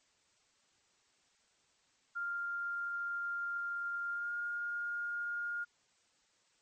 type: tone with pitch glide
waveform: sine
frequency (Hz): 1396.9 to 1418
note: F6 to F6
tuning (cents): 0 to +26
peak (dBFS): -35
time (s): 2.15-5.65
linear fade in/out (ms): 20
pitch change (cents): +26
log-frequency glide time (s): 4.1-4.32
effects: white hiss -72 dBFS RMS until 6.61 s + MP3 32 kbps